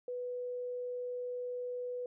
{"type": "tone", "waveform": "sine", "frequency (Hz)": 493.9, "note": "B4", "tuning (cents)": 0, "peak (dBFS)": -36, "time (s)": [0.08, 2.06], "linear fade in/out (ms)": 2, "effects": []}